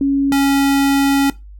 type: tone pair in turn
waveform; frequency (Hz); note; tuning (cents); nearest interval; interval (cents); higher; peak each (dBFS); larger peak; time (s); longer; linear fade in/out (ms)
sine / square; 277.2 / 277.2; C#4 / C#4; 0 / 0; unison; 0; neither; -12; neither; 0.01-0.32 / 0.32-1.3; second; 2
effects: noise-tail reverb RT60 0.2 s tail -18 dB re dry + added 50 Hz sine -34 dBFS peak until 1.59 s